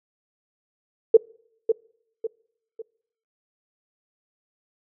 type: tone with echo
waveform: sine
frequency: 449.9 Hz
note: A4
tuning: 39 cents sharp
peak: -7 dBFS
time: 1.14-1.17 s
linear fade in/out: 5 ms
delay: 550 ms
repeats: 3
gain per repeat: -8 dB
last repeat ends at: 2.82 s
effects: noise-tail reverb RT60 0.7 s tail -26 dB re dry